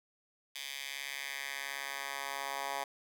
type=tone with high-pass filter sweep; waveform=10% pulse; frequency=138.59 Hz; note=C#3; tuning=in tune; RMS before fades=-40 dBFS; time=0.55-2.84 s; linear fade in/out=5 ms; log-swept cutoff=2900 to 890 Hz; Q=1.7; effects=none